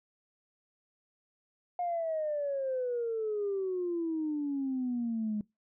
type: exponential sweep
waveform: sine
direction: down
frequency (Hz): 716 to 207.7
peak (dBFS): -29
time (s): 1.79-5.41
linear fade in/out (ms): 2
effects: noise-tail reverb RT60 0.2 s tail -23 dB re dry + tanh soft clip ceiling -25 dBFS